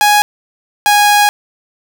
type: tone pair in turn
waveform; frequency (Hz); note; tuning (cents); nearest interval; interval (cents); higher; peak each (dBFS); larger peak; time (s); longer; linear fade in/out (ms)
sawtooth; 830.6 / 826.2; G#5 / G#5; 0 / -9; unison; 9; first; -3; neither; 0.01-0.22 / 0.86-1.29; second; 0
effects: none